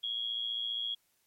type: tone with amplitude modulation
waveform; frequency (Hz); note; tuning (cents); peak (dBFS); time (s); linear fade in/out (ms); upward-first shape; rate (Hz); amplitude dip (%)
sine; 3300; G#7; -12; -29; 0.03-0.95; 10; sine; 115; 70
effects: white hiss -73 dBFS RMS until 1.26 s + MP3 64 kbps